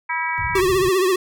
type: harmonic tone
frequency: 324.6 Hz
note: E4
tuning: 27 cents flat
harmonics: 3 / 4 / 5 / 6 / 7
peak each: -24 / -33 / -29 / -28 / -26 dBFS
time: 0.09-0.61 s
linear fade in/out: 10 ms
type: low-pass noise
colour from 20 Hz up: white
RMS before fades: -31 dBFS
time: 0.38-0.89 s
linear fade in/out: 0 ms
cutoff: 150 Hz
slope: 48 dB/octave
type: tone with vibrato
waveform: square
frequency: 374 Hz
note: F#4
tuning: 19 cents sharp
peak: -16 dBFS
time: 0.55-1.16 s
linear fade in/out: 5 ms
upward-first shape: triangle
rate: 15 Hz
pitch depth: 96 cents each way
effects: none